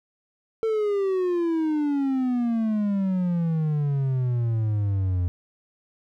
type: exponential sweep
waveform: triangle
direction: down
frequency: 451.1 to 87.31 Hz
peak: -19 dBFS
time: 0.63-5.28 s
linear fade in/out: 0 ms
effects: none